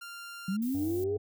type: tone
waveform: sawtooth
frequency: 1392 Hz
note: F6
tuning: 6 cents flat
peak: -38 dBFS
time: 0.01-0.57 s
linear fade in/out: 10 ms
type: linear sweep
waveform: sine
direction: up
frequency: 180.4 to 426.2 Hz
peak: -28 dBFS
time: 0.48-1.17 s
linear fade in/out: 5 ms
type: noise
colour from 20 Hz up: violet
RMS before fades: -46 dBFS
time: 0.62-1.04 s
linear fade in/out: 2 ms
type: harmonic tone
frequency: 96.3 Hz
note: G2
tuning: 30 cents flat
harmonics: 1 / 3 / 5 / 7 / 8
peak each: -38 / -46 / -53 / -56 / -56 dBFS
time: 0.74-1.18 s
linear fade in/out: 10 ms
effects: none